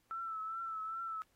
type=tone with vibrato; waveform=sine; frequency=1323 Hz; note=E6; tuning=6 cents sharp; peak=-38 dBFS; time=0.11-1.22 s; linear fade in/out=0 ms; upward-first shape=triangle; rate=2.5 Hz; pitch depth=49 cents each way; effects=pink hiss -75 dBFS RMS until 1.35 s + AAC 48 kbps